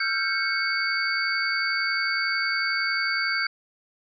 sine tone cluster, 1343 / 1414 / 1577 / 2206 / 4602 Hz, E6 / F6 / G6 / C#7 / D8, +32 / +21 / +10 / -9 / -36 cents, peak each -33 / -33 / -27 / -28 / -29 dBFS, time 0-3.47 s, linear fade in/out 5 ms, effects none

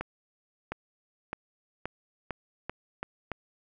accelerating click train, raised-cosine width 0.5 ms, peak -18 dBFS, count 8, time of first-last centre 0.01-3.317 s, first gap 710 ms, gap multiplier 0.86, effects none

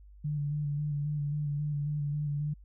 sine tone with vibrato, 146.83 Hz, D3, in tune, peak -29 dBFS, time 0.24-2.54 s, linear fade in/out 10 ms, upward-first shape square, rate 3.7 Hz, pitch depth 26 cents each way, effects added 50 Hz sine -50 dBFS peak until 2.64 s

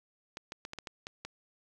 clicks, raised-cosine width 0.2 ms, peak -23 dBFS, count 8, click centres 0.371 / 0.521 / 0.651 / 0.734 / 0.787 / 0.872 / 1.069 / 1.25 s, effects none

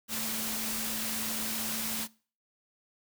sine tone in noise, 221.2 Hz, A3, 9 cents sharp, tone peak -41 dBFS, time 0.08-2.08 s, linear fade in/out 50 ms, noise white, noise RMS -34 dBFS, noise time 0.08-2.08 s, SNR -10 dB, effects noise-tail reverb RT60 0.4 s tail -22 dB re dry

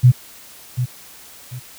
sine tone with echo, 125 Hz, B2, 21 cents sharp, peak -5 dBFS, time 0.03-0.12 s, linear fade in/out 20 ms, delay 740 ms, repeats 2, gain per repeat -11 dB, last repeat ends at 1.6 s, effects white hiss -42 dBFS RMS until 1.78 s

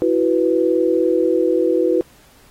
sine chord, E suspended second, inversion none, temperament equal, 329.6 / 370 / 493.9 Hz, E4 / F#4 / B4, 0 / 0 / 0 cents, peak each -18 dBFS, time 0.02-2.01 s, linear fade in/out 0 ms, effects pink hiss -51 dBFS RMS until 2.5 s + AAC 48 kbps

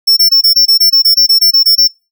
square tone bursts, 5400 Hz, E8, 41 cents sharp, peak -5 dBFS, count 15, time 0.07-1.877 s, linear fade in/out 10 ms, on 99 ms, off 23 ms, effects noise-tail reverb RT60 0.3 s tail -26 dB re dry

